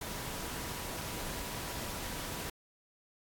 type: tone in noise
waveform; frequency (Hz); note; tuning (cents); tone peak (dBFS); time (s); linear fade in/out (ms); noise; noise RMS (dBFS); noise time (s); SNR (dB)
sine; 970; B5; -31; -51; 0.01-2.5; 5; pink; -40; 0.01-2.5; -14
effects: AAC 64 kbps